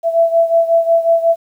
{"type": "beating tone pair", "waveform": "sine", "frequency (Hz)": [665, 670.5], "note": ["E5", "E5"], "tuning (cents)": [15, 29], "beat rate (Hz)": 5.5, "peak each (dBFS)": [-11, -15], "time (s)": [0.03, 1.36], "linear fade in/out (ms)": 50, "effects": ["8-bit"]}